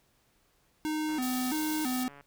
square tone with vibrato, 279.8 Hz, C#4, 16 cents sharp, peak -30 dBFS, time 0.85-2.08 s, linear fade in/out 0 ms, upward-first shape square, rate 1.5 Hz, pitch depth 170 cents each way
click train, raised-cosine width 0.5 ms, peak -36 dBFS, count 160, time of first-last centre 1.09-2.21 s, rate 142 Hz
white high-pass noise, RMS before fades -39 dBFS, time 1.22-2.04 s, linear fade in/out 5 ms, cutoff 3200 Hz, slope 48 dB/octave
effects pink hiss -69 dBFS RMS until 2.26 s

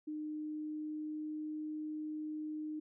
sine tone with pitch glide, 305 to 306.8 Hz, D#4 to D#4, -34 to -24 cents, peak -38 dBFS, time 0.07-2.8 s, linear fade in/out 10 ms, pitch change +10 cents, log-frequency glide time 0.25-1.55 s, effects none

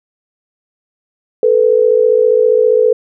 sine tone pair together, 438.9 / 493.9 Hz, A4 / B4, -4 / 0 cents, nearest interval major second, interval 204 cents, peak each -10 dBFS, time 1.43-2.93 s, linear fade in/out 2 ms, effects none

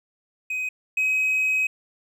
triangle tone pair in turn, 2516 / 2536 Hz, D#7 / D#7, +19 / +32 cents, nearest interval unison, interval 13 cents, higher second, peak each -23 / -17 dBFS, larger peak second, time 0.5-0.69 / 0.97-1.67 s, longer second, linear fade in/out 5 ms, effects tanh soft clip ceiling -14 dBFS

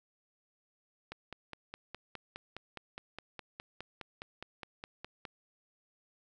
click train, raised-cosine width 0.3 ms, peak -26 dBFS, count 21, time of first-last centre 1.12-5.252 s, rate 4.84 Hz, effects none

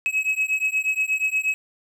triangle beating tone pair, 2557 / 2565.4 Hz, D#7 / E7, +47 / -48 cents, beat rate 8.4 Hz, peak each -22 dBFS, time 0.06-1.54 s, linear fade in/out 0 ms, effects none

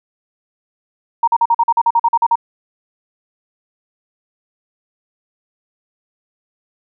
sine tone bursts, 932.3 Hz, A#5, in tune, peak -9 dBFS, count 13, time 1.23-2.356 s, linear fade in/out 5 ms, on 46 ms, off 44 ms, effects none

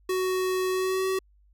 square tone with pitch glide, 371.9 to 379.3 Hz, F#4 to F#4, +9 to +43 cents, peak -25 dBFS, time 0.09-1.19 s, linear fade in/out 5 ms, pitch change +34 cents, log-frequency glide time 0.7-1.07 s, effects added 50 Hz sine -57 dBFS peak until 1.53 s

